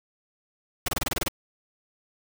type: noise bursts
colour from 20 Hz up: pink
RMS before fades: -26 dBFS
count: 9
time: 0.86-1.284 s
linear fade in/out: 5 ms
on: 24 ms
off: 26 ms
effects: none